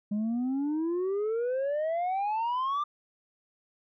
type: exponential sweep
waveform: sine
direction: up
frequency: 203.1 to 1200 Hz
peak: -24 dBFS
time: 0.11-2.84 s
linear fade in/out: 10 ms
effects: tanh soft clip ceiling -26 dBFS